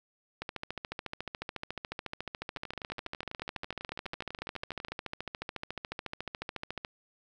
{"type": "two click trains", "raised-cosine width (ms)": 0.3, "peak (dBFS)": [-20, -24], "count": [91, 29], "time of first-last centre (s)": [[0.42, 6.849], [2.57, 4.884]], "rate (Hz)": [14, 12.1], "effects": []}